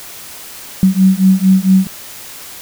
sine beating tone pair, 187.2 / 191.6 Hz, F#3 / G3, +20 / -39 cents, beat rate 4.4 Hz, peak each -10 dBFS, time 0.83-1.87 s, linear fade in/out 0 ms, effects white hiss -32 dBFS RMS until 2.61 s

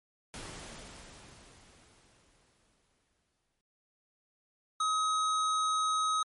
pink noise with exponential decay, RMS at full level -42 dBFS, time 0.34-3.61 s, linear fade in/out 0 ms, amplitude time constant 710 ms
square tone, 1268 Hz, D#6, 32 cents sharp, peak -28 dBFS, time 4.8-6.23 s, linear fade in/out 5 ms
effects MP3 48 kbps

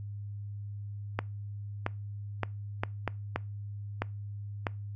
clicks, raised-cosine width 0.5 ms, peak -14 dBFS, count 8, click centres 1.19 / 1.864 / 2.433 / 2.835 / 3.077 / 3.36 / 4.02 / 4.668 s, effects noise-tail reverb RT60 0.3 s tail -24 dB re dry + added 102 Hz sine -37 dBFS peak until 4.95 s

